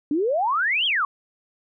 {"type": "exponential two-way sweep", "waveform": "sine", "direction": "up then down", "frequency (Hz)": [277.2, 3362, 1083], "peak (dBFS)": -19, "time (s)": [0.11, 1.05], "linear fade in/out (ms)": 2, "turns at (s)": 0.86, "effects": []}